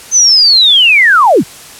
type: linear sweep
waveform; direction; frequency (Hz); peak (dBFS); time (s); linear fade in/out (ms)
sine; down; 6272 to 92.8; -3; 0.11-1.44; 50
effects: white hiss -32 dBFS RMS until 1.79 s + low-pass 11000 Hz 12 dB/octave